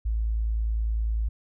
sine tone, 55 Hz, A1, in tune, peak -23 dBFS, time 0.05-1.29 s, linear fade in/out 10 ms, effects none

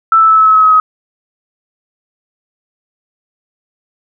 sine tone with pitch steps, 1324 / 1315.6 / 1307.3 / 1299 / 1290.8 / 1282.6 / 1274.5 / 1266.4 Hz, E6 / E6 / E6 / E6 / E6 / E6 / D#6 / D#6, +7 / -4 / -15 / -26 / -37 / -48 / +41 / +30 cents, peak -4 dBFS, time 0.12-0.8 s, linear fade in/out 2 ms, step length 85 ms, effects none

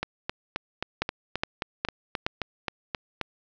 two click trains, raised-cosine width 0.3 ms, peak -9 / -12 dBFS, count 4 / 13, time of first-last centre 1.02-2.265 / 0.03-3.213 s, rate 2.41 / 3.77 Hz, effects resampled to 16000 Hz + 8-bit

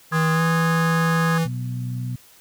square tone with pitch glide, 160.6 to 164.54 Hz, E3 to E3, -45 to -3 cents, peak -19 dBFS, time 0.11-1.48 s, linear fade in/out 50 ms, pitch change +42 cents, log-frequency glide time 0.32-0.42 s
sine chord, Ab major, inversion first, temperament just, 1038.3 / 1245.9 / 1661.2 Hz, C6 / Eb6 / Ab6, -14 / +2 / 0 cents, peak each -31 / -26 / -26 dBFS, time 0.12-1.38 s, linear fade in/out 5 ms
harmonic tone, 61.74 Hz, B1, in tune, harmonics 2 / 3 / 4, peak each -25 / -36 / -36 dBFS, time 1.45-2.16 s, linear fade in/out 5 ms
effects white hiss -51 dBFS RMS until 2.4 s

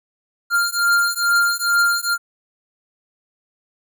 square beating tone pair, 1396.9 / 1399.2 Hz, F6 / F6, 0 / +3 cents, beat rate 2.3 Hz, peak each -19 dBFS, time 0.5-2.18 s, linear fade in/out 50 ms, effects none

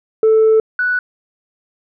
sine tone pair in turn, 440 / 1480 Hz, A4 / F#6, 0 / 0 cents, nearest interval octave + major sixth, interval 2100 cents, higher second, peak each -6 / -13 dBFS, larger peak first, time 0.23-0.6 / 0.79-0.99 s, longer first, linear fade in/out 2 ms, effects tanh soft clip ceiling -6 dBFS

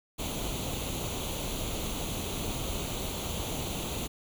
pink noise with comb filter, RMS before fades -34 dBFS, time 0.18-4.08 s, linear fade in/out 20 ms, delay 0.29 ms, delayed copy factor +0.7, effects none

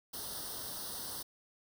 white noise with comb filter, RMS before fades -42 dBFS, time 0.13-1.23 s, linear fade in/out 10 ms, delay 0.21 ms, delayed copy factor +0.95, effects none

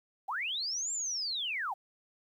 sine linear two-way sweep, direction up then down, 694 to 7459 to 694 Hz, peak -32 dBFS, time 0.28-1.74 s, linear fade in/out 10 ms, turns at 0.92 s, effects 11-bit

